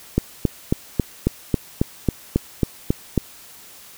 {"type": "click train", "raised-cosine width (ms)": 3, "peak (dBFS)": -3, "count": 12, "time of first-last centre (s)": [0.18, 3.177], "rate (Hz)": 3.67, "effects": ["white hiss -44 dBFS RMS until 3.97 s"]}